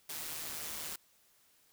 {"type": "noise with amplitude modulation", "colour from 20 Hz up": "white", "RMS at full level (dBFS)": -39, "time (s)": [0.09, 0.96], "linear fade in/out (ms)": 5, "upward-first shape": "sine", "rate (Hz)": 155, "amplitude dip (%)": 55, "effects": ["white hiss -68 dBFS RMS until 1.72 s"]}